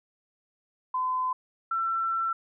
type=tone pair in turn; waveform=sine; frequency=1020 / 1344 Hz; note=C6 / E6; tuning=-44 / +33 cents; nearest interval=perfect fourth; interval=477 cents; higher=second; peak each=-25 dBFS; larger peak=neither; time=0.94-1.33 / 1.71-2.33 s; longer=second; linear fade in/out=5 ms; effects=none